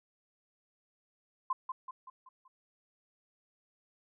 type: tone with echo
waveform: sine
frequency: 1038 Hz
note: C6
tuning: 14 cents flat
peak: -28 dBFS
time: 1.5-1.53 s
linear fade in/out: 5 ms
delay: 190 ms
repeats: 5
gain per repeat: -6 dB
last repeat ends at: 2.48 s
effects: none